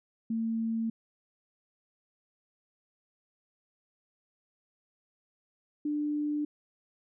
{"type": "tone pair in turn", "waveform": "sine", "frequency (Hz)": [225.8, 296.7], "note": ["A3", "D4"], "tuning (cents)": [45, 18], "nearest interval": "perfect fourth", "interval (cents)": 473, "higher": "second", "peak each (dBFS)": -28, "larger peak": "neither", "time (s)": [[0.3, 0.9], [5.85, 6.45]], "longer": "neither", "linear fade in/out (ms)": 5, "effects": []}